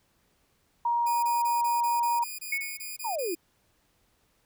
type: tone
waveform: sine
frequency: 945 Hz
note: A#5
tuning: 23 cents sharp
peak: -23 dBFS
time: 0.85-2.24 s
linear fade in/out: 5 ms
type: tone bursts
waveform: 5% pulse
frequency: 2451 Hz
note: D#7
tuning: 27 cents flat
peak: -26 dBFS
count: 12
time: 1.06-3.353 s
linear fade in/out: 10 ms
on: 170 ms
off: 23 ms
type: tone with exponential decay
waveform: sine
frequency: 2206 Hz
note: C#7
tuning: 9 cents flat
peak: -24 dBFS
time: 2.52-2.98 s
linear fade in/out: 5 ms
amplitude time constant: 100 ms
type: exponential sweep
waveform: sine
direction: down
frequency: 995 to 320 Hz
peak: -28 dBFS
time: 3.04-3.35 s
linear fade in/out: 10 ms
effects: pink hiss -69 dBFS RMS until 4.45 s